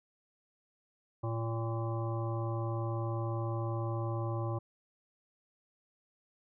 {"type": "harmonic tone", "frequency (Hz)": 114.3, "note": "A#2", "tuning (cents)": -34, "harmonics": [1, 3, 5, 7, 9, 10], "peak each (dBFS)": [-33, -40, -42, -45, -45, -48], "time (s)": [1.23, 4.59], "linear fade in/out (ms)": 10, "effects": []}